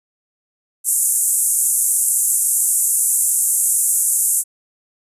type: band-pass noise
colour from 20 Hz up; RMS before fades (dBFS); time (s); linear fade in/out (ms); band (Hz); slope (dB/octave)
pink; -17; 0.84-4.44; 50; 7600 to 12000; 48
effects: resampled to 32000 Hz